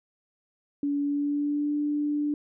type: tone with pitch glide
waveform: sine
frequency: 285.9 to 294.3 Hz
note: D4 to D4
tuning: -46 to +4 cents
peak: -24 dBFS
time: 0.83-2.34 s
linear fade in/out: 2 ms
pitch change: +50 cents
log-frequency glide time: 1.01-1.75 s
effects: none